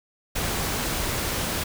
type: noise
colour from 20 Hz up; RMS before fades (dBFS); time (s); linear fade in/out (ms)
pink; -27; 0.35-1.64; 10
effects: none